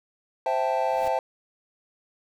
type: chord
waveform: triangle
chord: A minor seventh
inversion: first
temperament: equal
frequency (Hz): 523.3 / 659.3 / 784 / 880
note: C5 / E5 / G5 / A5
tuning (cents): 0 / 0 / 0 / 0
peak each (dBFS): -26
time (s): 0.46-1.19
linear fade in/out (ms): 2
type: noise with exponential growth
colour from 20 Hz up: pink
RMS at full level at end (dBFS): -40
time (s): 0.73-1.08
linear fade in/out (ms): 2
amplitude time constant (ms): 76
effects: none